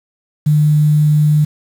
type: tone with quantisation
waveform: sine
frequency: 150.5 Hz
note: D3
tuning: 43 cents sharp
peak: -8 dBFS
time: 0.46-1.45 s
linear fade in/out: 10 ms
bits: 6
effects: none